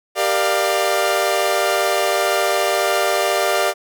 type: chord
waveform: sawtooth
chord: G minor seventh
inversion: none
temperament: equal with one note detuned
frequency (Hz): 392 / 466.2 / 596.6 / 698.5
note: G4 / Bb4 / D5 / F5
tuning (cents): 0 / 0 / +27 / 0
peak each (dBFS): -19 / -21 / -16 / -17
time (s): 0.15-3.74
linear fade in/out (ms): 50
effects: none